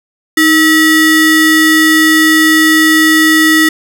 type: ring-modulated tone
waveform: square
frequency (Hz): 806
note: G5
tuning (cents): +48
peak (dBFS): -3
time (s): 0.37-3.69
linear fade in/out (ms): 5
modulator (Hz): 1120
effects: none